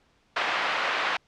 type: band-pass noise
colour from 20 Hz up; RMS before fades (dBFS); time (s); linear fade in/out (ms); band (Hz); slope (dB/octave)
pink; -27; 0.36-1.17; 5; 900 to 2700; 12
effects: pink hiss -65 dBFS RMS until 1.27 s + low-pass 5000 Hz 12 dB/octave